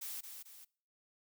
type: noise with echo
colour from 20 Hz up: blue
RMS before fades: -43 dBFS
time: 0.01-0.21 s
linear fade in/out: 10 ms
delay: 220 ms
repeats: 2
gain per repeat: -6 dB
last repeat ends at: 0.65 s
effects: noise-tail reverb RT60 0.5 s tail -24 dB re dry